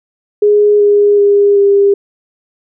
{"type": "tone with pitch steps", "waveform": "sine", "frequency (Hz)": [415.3, 410.3, 405.3, 400.5], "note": ["G#4", "G#4", "G#4", "G4"], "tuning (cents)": [0, -21, -42, 37], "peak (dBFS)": -5, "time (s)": [0.42, 1.94], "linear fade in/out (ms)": 5, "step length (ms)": 380, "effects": []}